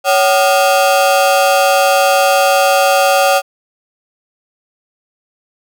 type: ring-modulated tone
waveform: 35% pulse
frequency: 659.3 Hz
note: E5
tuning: in tune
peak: -4 dBFS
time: 0.04-3.42 s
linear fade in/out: 50 ms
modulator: 100 Hz
effects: none